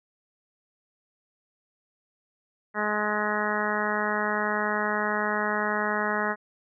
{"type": "harmonic tone", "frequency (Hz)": 210.4, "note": "G#3", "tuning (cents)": 23, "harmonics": [1, 2, 3, 4, 5, 6, 7, 8, 9], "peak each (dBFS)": [-33, -33, -33, -33, -33, -33, -33, -33, -33], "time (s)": [2.74, 6.36], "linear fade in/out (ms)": 50, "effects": []}